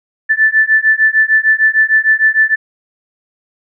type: beating tone pair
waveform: sine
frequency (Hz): 1754 / 1760.6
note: A6 / A6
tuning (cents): -6 / +1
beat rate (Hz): 6.6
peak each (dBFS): -11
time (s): 0.29-2.56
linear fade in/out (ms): 20
effects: none